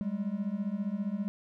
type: beating tone pair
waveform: triangle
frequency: 193.9 / 208.9 Hz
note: G3 / G#3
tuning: -19 / +10 cents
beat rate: 15 Hz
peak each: -32 / -31 dBFS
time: 0.01-1.28 s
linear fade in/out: 0 ms
effects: none

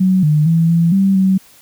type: tone with pitch steps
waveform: sine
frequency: 186.8 / 151.2 / 164.9 / 167.9 / 194.2 / 190 Hz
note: F#3 / D#3 / E3 / E3 / G3 / F#3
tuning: +17 / -49 / +1 / +32 / -16 / +46 cents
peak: -9 dBFS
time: 0-1.38 s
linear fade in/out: 10 ms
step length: 230 ms
effects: white hiss -46 dBFS RMS until 1.61 s

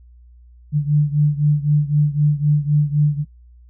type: beating tone pair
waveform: sine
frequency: 146.83 / 150.73 Hz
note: D3 / D3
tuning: 0 / +45 cents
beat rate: 3.9 Hz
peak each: -15 / -18 dBFS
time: 0.72-3.25 s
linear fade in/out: 50 ms
effects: noise-tail reverb RT60 0.1 s tail -20 dB re dry + added 60 Hz sine -43 dBFS peak until 3.69 s

